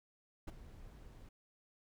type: noise with ADSR envelope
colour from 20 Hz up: brown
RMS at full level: -38 dBFS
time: 0.47-1.29 s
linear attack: 14 ms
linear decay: 20 ms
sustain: -16 dB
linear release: 4 ms
effects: none